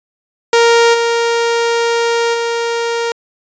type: tone with level steps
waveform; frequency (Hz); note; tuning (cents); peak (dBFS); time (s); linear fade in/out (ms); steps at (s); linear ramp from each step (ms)
sawtooth; 466.2; A#4; 0; -3 / -8 / -11; 0.53-3.12; 2; 0.93 / 2.33; 20
effects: resampled to 16000 Hz